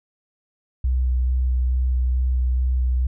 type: tone with vibrato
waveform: sine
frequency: 63 Hz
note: B1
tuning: 35 cents sharp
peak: -17 dBFS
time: 0.84-3.07 s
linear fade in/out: 5 ms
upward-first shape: square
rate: 2.3 Hz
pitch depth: 11 cents each way
effects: none